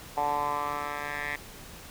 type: tone with band-pass filter sweep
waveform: 10% pulse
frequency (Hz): 145.9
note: D3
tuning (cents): -11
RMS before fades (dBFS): -31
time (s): 0.17-1.36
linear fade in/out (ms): 5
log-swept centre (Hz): 830 to 1900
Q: 4.7
effects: pink hiss -46 dBFS RMS until 1.9 s